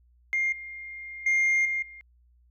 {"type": "tone with level steps", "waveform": "sine", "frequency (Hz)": 2117, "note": "C7", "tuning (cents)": 20, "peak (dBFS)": [-22, -37, -18, -25, -43], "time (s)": [0.33, 2.01], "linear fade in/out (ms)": 0, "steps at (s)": [0.52, 1.26, 1.65, 1.82], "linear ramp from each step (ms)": 5, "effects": ["tanh soft clip ceiling -19 dBFS", "added 60 Hz sine -58 dBFS peak until 2.5 s"]}